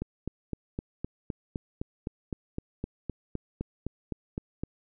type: click train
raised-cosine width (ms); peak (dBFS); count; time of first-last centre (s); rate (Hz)
3; -19; 19; 0.02-4.635; 3.9
effects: none